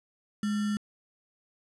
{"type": "tone with sample-and-hold", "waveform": "sine", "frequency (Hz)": 208.4, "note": "G#3", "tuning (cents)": 6, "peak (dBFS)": -26, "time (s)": [0.43, 0.77], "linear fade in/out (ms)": 2, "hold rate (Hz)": 1575, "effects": ["resampled to 24000 Hz"]}